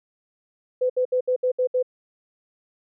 sine tone bursts, 505 Hz, B4, 39 cents sharp, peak -18 dBFS, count 7, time 0.81-1.828 s, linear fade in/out 10 ms, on 88 ms, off 67 ms, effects none

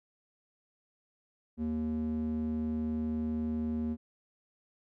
square tone with band-pass filter, 78 Hz, D#2, 5 cents sharp, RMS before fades -33 dBFS, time 1.57-3.97 s, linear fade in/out 50 ms, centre 230 Hz, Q 3, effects none

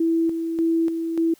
sine tone with tremolo, 329.6 Hz, E4, in tune, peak -17 dBFS, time 0-1.34 s, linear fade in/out 5 ms, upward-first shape square, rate 1.7 Hz, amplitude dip 50%, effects white hiss -56 dBFS RMS until 1.39 s

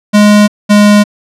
square tone pair in turn, 208.1 / 207.1 Hz, G#3 / G#3, +4 / -5 cents, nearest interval unison, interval 9 cents, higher first, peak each -3 dBFS, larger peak neither, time 0.13-0.48 / 0.69-1.04 s, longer neither, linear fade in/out 20 ms, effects low-pass 10000 Hz 12 dB/octave

